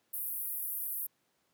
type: band-pass noise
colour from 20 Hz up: white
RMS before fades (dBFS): -37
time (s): 0.13-1.07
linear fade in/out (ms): 10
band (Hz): 11000 to 16000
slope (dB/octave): 48
effects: pink hiss -75 dBFS RMS until 1.53 s + high-pass 150 Hz 12 dB/octave